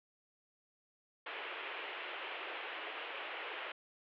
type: band-pass noise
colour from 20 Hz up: white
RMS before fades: -44 dBFS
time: 1.26-3.72 s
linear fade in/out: 5 ms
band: 340 to 3100 Hz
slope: 48 dB/octave
effects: none